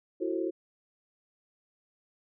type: chord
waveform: sine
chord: F# half-diminished seventh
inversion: third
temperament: just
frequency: 333 / 370 / 444 / 532.8 Hz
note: E4 / F#4 / A4 / C5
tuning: +18 / 0 / +16 / +31 cents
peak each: -32 / -32 / -38 / -38 dBFS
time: 0.2-0.51 s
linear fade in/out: 20 ms
effects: none